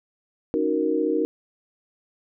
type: chord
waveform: sine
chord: D# minor seventh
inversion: third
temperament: equal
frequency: 277.2 / 311.1 / 370 / 466.2 Hz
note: C#4 / D#4 / F#4 / A#4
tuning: 0 / 0 / 0 / 0 cents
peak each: -30 / -24 / -27 / -24 dBFS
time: 0.54-1.25 s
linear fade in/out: 0 ms
effects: none